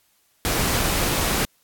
pink noise, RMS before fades -22 dBFS, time 0.45-1.45 s, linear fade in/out 0 ms, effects white hiss -63 dBFS RMS until 1.63 s + AAC 64 kbps

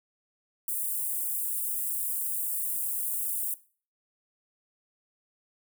white high-pass noise, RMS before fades -31 dBFS, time 0.68-3.54 s, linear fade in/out 2 ms, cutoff 8500 Hz, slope 48 dB/octave, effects noise-tail reverb RT60 0.4 s tail -18 dB re dry

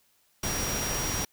sine tone in noise, 5700 Hz, F8, 34 cents sharp, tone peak -33 dBFS, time 0.43-1.25 s, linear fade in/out 5 ms, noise pink, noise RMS -31 dBFS, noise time 0.43-1.25 s, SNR -5 dB, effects white hiss -67 dBFS RMS until 1.32 s

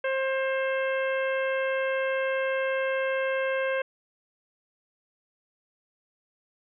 harmonic tone, 531 Hz, C5, 25 cents sharp, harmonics 1 / 2 / 3 / 4 / 5 / 6, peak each -26 / -36 / -32 / -37 / -38 / -46 dBFS, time 0.04-3.82 s, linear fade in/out 5 ms, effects none

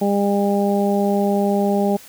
harmonic tone, 201.2 Hz, G3, 45 cents sharp, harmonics 1 / 2 / 3 / 4, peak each -18 / -21 / -23 / -24 dBFS, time 0.01-1.97 s, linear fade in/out 10 ms, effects white hiss -43 dBFS RMS until 2.08 s

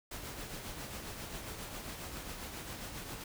pink noise with tremolo, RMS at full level -42 dBFS, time 0.11-3.24 s, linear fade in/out 5 ms, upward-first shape triangle, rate 7.4 Hz, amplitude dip 45%, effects none

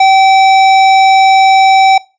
sine tone with hard clipping, 770 Hz, G5, 31 cents flat, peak -5 dBFS, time 0-1.98 s, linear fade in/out 5 ms, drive 14 dB, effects noise-tail reverb RT60 0.3 s tail -22 dB re dry + resampled to 16000 Hz

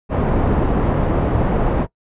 pink low-pass noise, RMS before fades -17 dBFS, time 0.09-1.87 s, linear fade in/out 50 ms, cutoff 820 Hz, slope 12 dB/octave, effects noise-tail reverb RT60 0.1 s tail -21 dB re dry + resampled to 8000 Hz

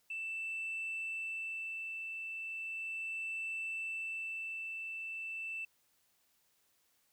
sine tone with tremolo, 2657 Hz, E7, 13 cents sharp, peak -35 dBFS, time 0.1-5.65 s, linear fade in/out 5 ms, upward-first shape sine, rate 0.36 Hz, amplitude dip 35%, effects tanh soft clip ceiling -34 dBFS + white hiss -74 dBFS RMS until 7.12 s

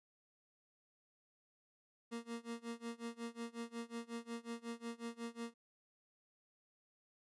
30% pulse tone with tremolo, 233.1 Hz, A#3, in tune, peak -38 dBFS, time 2.11-5.54 s, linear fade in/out 20 ms, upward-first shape sine, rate 5.5 Hz, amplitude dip 95%, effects resampled to 24000 Hz

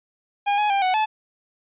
45% pulse tone with pitch steps, 812 / 838 / 793 / 742 / 865 Hz, G#5 / G#5 / G5 / F#5 / A5, -39 / +15 / +20 / +5 / -30 cents, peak -18 dBFS, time 0.46-1.06 s, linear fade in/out 20 ms, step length 120 ms, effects resampled to 8000 Hz

